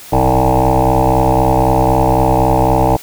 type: tone with frequency modulation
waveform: sine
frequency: 452.2 Hz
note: A4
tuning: 47 cents sharp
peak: -7 dBFS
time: 0.12-2.97 s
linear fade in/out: 10 ms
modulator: 63.9 Hz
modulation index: 7
effects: tanh soft clip ceiling -5 dBFS + white hiss -35 dBFS RMS until 3.02 s